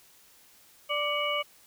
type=harmonic tone with a mistuned harmonic; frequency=587.3 Hz; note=D5; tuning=in tune; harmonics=1 / 2 / 4 / 5; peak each=-32 / -32 / -32 / -32 dBFS; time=0.89-1.43 s; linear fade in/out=20 ms; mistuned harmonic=4; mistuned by=-73 cents; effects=white hiss -58 dBFS RMS until 1.66 s